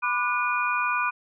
sine tone cluster, 993 / 1191 / 1463 / 2447 Hz, B5 / D6 / F#6 / D#7, +9 / +24 / -20 / -29 cents, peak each -28 dBFS, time 0.02-1.11 s, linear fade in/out 20 ms, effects none

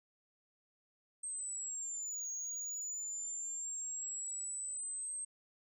sine linear two-way sweep, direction down then up, 8370 to 6610 to 8370 Hz, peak -36 dBFS, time 1.23-5.25 s, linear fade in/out 10 ms, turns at 2.31 s, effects tanh soft clip ceiling -38 dBFS

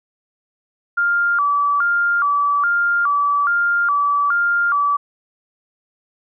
sine tone with vibrato, 1270 Hz, D#6, 35 cents sharp, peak -14 dBFS, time 0.97-4.97 s, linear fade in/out 10 ms, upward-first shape square, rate 1.2 Hz, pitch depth 170 cents each way, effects none

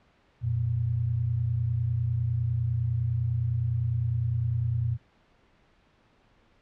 sine tone pair together, 89.3 / 119.2 Hz, F2 / A#2, +39 / +39 cents, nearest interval perfect fourth, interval 500 cents, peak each -31 / -25 dBFS, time 0.41-4.98 s, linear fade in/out 50 ms, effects pink hiss -63 dBFS RMS until 6.61 s + low-pass 3000 Hz 12 dB/octave

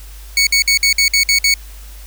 20% pulse tone bursts, 2226 Hz, C#7, 7 cents sharp, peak -5 dBFS, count 8, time 0.37-1.54 s, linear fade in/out 2 ms, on 99 ms, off 54 ms, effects added 50 Hz sine -32 dBFS peak until 2.06 s + white hiss -42 dBFS RMS until 2.06 s

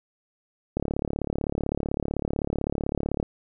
click train, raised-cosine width 2 ms, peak -13 dBFS, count 89, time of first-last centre 0.77-3.228 s, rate 35.8 Hz, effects none

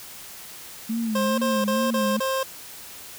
sine tone with vibrato, 219 Hz, A3, 8 cents flat, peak -23 dBFS, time 0.89-2.2 s, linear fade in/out 10 ms, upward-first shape sine, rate 2.3 Hz, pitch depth 99 cents each way
25% pulse tone bursts, 530 Hz, C5, 22 cents sharp, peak -19 dBFS, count 5, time 1.15-2.432 s, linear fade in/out 5 ms, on 230 ms, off 33 ms
effects white hiss -41 dBFS RMS until 3.18 s

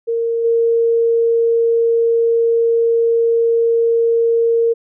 sine tone with level steps, 461.9 Hz, A#4, 16 cents flat, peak -15 / -11 dBFS, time 0.07-4.74 s, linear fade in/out 20 ms, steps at 0.44 s, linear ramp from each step 10 ms, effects none

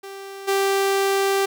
sawtooth tone with level steps, 392 Hz, G4, in tune, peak -30 / -14 dBFS, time 0.03-1.46 s, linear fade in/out 10 ms, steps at 0.47 s, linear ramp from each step 20 ms, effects 9-bit

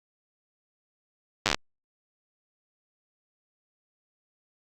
slowing click train, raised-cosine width 0.2 ms, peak -5 dBFS, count 8, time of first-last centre 1.46-1.545 s, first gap 9 ms, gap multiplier 1.1, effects Opus 48 kbps

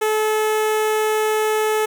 sawtooth tone with notch filter, 431.6 Hz, A4, 33 cents flat, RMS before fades -19 dBFS, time 0.01-1.86 s, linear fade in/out 10 ms, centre 4600 Hz, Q 1.5, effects none

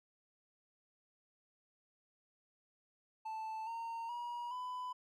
triangle tone with pitch steps, 880 / 918.4 / 958.5 / 1000.4 Hz, A5 / A#5 / A#5 / B5, 0 / -26 / +48 / +22 cents, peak -38 dBFS, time 3.25-4.93 s, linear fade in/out 10 ms, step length 420 ms, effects none

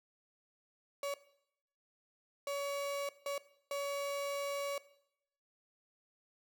35% pulse tone bursts at uneven times, 564 Hz, C#5, 30 cents sharp, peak -34 dBFS, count 4, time 1.03-1.14 / 2.47-3.09 / 3.26-3.38 / 3.71-4.78 s, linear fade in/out 2 ms, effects noise-tail reverb RT60 0.7 s tail -17 dB re dry

